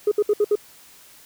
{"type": "tone bursts", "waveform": "sine", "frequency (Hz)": 416.3, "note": "G#4", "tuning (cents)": 4, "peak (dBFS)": -13, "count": 5, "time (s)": [0.07, 0.555], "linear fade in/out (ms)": 5, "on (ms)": 45, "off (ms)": 65, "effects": ["tanh soft clip ceiling -12 dBFS", "white hiss -49 dBFS RMS until 1.25 s"]}